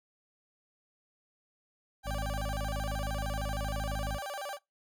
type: tone with vibrato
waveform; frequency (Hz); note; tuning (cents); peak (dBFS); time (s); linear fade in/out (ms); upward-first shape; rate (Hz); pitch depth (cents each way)
30% pulse; 676; E5; +43; -34; 2.03-4.59; 50; square; 13; 270
type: harmonic tone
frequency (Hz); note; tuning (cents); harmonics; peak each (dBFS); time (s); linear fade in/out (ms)
52.2; G#1; +10; 1 / 2 / 3 / 4 / 5; -34 / -40 / -44 / -46 / -48; 2.04-4.2; 50
effects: noise-tail reverb RT60 0.2 s tail -23 dB re dry